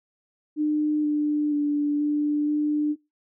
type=tone with pitch steps; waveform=sine; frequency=301.8 / 297.8 / 292.5 / 295.9 / 298.6 Hz; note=D4 / D4 / D4 / D4 / D4; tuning=+47 / +24 / -7 / +13 / +29 cents; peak=-20 dBFS; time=0.56-2.96 s; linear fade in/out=50 ms; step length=480 ms; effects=noise-tail reverb RT60 0.2 s tail -21 dB re dry